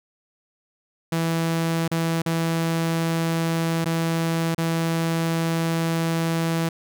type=tone with dropouts; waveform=sawtooth; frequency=164.81 Hz; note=E3; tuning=in tune; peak=-17 dBFS; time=1.12-6.69 s; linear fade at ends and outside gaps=5 ms; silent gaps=1.879-1.914 / 2.22-2.26 / 3.845-3.857 / 4.547-4.58 s; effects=none